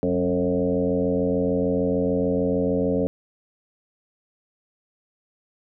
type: tone with frequency modulation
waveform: sine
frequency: 360.7 Hz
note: F#4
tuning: 44 cents flat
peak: -19 dBFS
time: 0.03-3.07 s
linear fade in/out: 0 ms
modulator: 86.7 Hz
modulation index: 2.5
effects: none